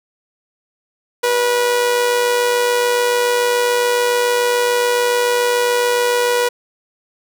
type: tone with amplitude modulation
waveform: sawtooth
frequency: 486.4 Hz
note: B4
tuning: 26 cents flat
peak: -8 dBFS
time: 1.23-6.49 s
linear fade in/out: 10 ms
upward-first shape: sine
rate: 107 Hz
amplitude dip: 40%
effects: none